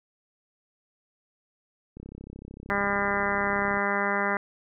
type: click train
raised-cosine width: 3 ms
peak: -29 dBFS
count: 61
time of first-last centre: 1.97-3.772 s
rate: 33.3 Hz
type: harmonic tone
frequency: 200.9 Hz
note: G3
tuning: 43 cents sharp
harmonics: 1 / 2 / 3 / 4 / 5 / 6 / 7 / 8 / 9 / 10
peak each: -33 / -33 / -33 / -33 / -33 / -33 / -33 / -33 / -33 / -33 dBFS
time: 2.7-4.37 s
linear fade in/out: 0 ms
effects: none